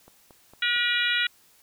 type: click train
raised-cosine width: 1 ms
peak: -35 dBFS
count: 4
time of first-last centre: 0.08-0.763 s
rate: 4.39 Hz
type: harmonic tone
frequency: 480.9 Hz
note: B4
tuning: 46 cents flat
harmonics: 3 / 4 / 5 / 6 / 7 / 8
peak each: -27 / -28 / -29 / -30 / -30 / -31 dBFS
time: 0.62-1.27 s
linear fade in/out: 5 ms
effects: white hiss -59 dBFS RMS until 1.62 s